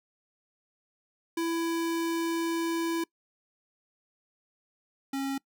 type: tone pair in turn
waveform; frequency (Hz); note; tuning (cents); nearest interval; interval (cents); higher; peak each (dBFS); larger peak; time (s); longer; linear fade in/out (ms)
square; 332.6 / 272.7; E4 / C#4; +16 / -28; minor third; 344; first; -28 / -30; first; 1.37-3.04 / 5.13-5.38; first; 5
effects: noise-tail reverb RT60 0.1 s tail -24 dB re dry